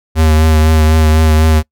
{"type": "tone with vibrato", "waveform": "square", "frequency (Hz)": 78.5, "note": "D#2", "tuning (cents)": 16, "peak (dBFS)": -7, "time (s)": [0.15, 1.63], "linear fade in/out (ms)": 50, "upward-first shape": "triangle", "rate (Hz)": 4, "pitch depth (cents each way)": 30, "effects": ["noise-tail reverb RT60 0.1 s tail -24 dB re dry"]}